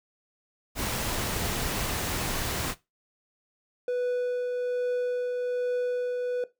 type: noise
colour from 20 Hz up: pink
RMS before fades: -30 dBFS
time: 0.75-2.75 s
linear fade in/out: 50 ms
type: tone with tremolo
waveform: triangle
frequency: 493.9 Hz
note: B4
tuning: in tune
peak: -22 dBFS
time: 3.88-6.44 s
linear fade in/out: 2 ms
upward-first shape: triangle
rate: 1.2 Hz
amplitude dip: 30%
effects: noise-tail reverb RT60 0.2 s tail -17 dB re dry